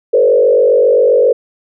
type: tone with frequency modulation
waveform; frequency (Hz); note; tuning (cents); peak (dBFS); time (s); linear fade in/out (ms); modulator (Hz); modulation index
sine; 493.9; B4; 0; -6; 0.13-1.33; 10; 47.5; 1.3
effects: none